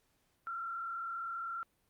sine tone with frequency modulation, 1360 Hz, F6, 46 cents flat, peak -37 dBFS, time 0.47-1.63 s, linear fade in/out 0 ms, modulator 35 Hz, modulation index 0.99, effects pink hiss -75 dBFS RMS until 1.89 s + Opus 48 kbps

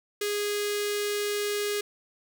sawtooth tone with notch filter, 412.5 Hz, G#4, 12 cents flat, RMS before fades -29 dBFS, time 0.21-1.81 s, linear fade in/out 5 ms, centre 850 Hz, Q 0.5, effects none

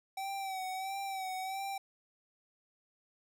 square tone with vibrato, 767 Hz, G5, 38 cents flat, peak -37 dBFS, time 0.17-1.78 s, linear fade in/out 5 ms, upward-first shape sine, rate 1.5 Hz, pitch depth 46 cents each way, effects none

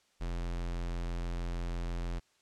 square tone, 43.12 Hz, F1, 21 cents flat, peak -34 dBFS, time 0.2-2.2 s, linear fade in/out 20 ms, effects white hiss -70 dBFS RMS until 2.41 s + low-pass 7000 Hz 12 dB/octave

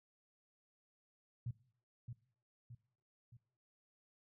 sine tone with echo, 119.8 Hz, A#2, 48 cents sharp, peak -38 dBFS, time 1.46-1.51 s, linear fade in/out 5 ms, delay 620 ms, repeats 3, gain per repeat -6 dB, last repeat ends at 3.37 s, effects noise-tail reverb RT60 0.6 s tail -21 dB re dry

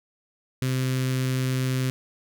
sawtooth tone with notch filter, 129.6 Hz, C3, 16 cents flat, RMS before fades -25 dBFS, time 0.62-1.9 s, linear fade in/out 0 ms, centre 780 Hz, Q 0.62, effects none

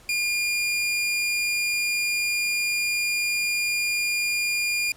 sawtooth tone, 2416 Hz, D7, 48 cents sharp, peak -19 dBFS, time 0.09-4.92 s, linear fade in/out 2 ms, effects pink hiss -52 dBFS RMS until 4.96 s + low-pass 12000 Hz 12 dB/octave

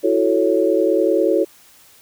sine chord, F# minor seventh, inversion third, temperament equal, 329.6 / 370 / 440 / 554.4 Hz, E4 / F#4 / A4 / C#5, 0 / 0 / 0 / 0 cents, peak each -19 dBFS, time 0.03-1.45 s, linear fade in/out 20 ms, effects white hiss -49 dBFS RMS until 2.01 s

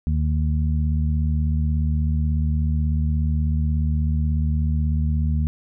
harmonic tone, 76.5 Hz, D#2, 29 cents flat, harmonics 1 / 2 / 3, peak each -19 / -25 / -29 dBFS, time 0.07-5.47 s, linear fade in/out 0 ms, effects none

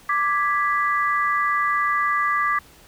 sine chord, G# diminished, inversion second, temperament equal, 1174.7 / 1661.2 / 1975.5 Hz, D6 / G#6 / B6, 0 / 0 / 0 cents, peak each -20 / -26 / -25 dBFS, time 0.09-2.59 s, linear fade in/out 5 ms, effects pink hiss -50 dBFS RMS until 2.87 s

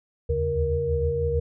sine tone cluster, 74.6 / 77.4 / 83.8 / 140.1 / 470.6 Hz, D2 / D#2 / E2 / C#3 / A#4, +28 / -9 / +29 / +19 / +16 cents, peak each -33 / -29 / -30 / -31 / -24 dBFS, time 0.29-1.4 s, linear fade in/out 10 ms, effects none

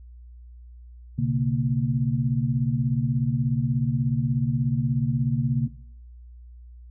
sine tone cluster, 123.7 / 140.3 / 231.5 Hz, B2 / C#3 / A#3, +3 / +21 / -12 cents, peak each -25 / -24 / -27 dBFS, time 1.18-5.68 s, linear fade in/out 10 ms, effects noise-tail reverb RT60 0.7 s tail -19 dB re dry + added 60 Hz sine -42 dBFS peak until 6.9 s

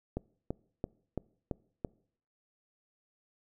click train, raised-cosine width 2 ms, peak -20 dBFS, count 6, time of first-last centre 0.17-1.848 s, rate 2.98 Hz, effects noise-tail reverb RT60 0.6 s tail -24 dB re dry

